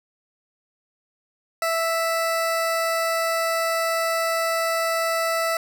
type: tone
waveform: 20% pulse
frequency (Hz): 659.3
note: E5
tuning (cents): 0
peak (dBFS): -16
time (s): 1.62-5.57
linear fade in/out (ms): 2
effects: none